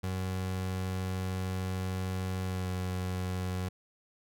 30% pulse tone with pitch glide, 93.3 to 91.86 Hz, F#2 to F#2, +15 to -12 cents, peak -29 dBFS, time 0.03-3.69 s, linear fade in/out 10 ms, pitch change -27 cents, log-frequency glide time 2.44-2.68 s, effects none

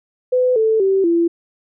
sine tone with pitch steps, 504 / 441.3 / 386.4 / 338.3 Hz, B4 / A4 / G4 / E4, +35 / +5 / -25 / +45 cents, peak -12 dBFS, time 0.32-1.28 s, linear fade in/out 10 ms, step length 240 ms, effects none

